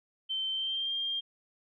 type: tone with pitch glide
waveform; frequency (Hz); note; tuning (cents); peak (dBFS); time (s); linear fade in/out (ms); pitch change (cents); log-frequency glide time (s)
sine; 3100 to 3200; G7 to G7; -20 to +35; -30; 0.29-1.21; 20; +55; 0.51-0.93
effects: none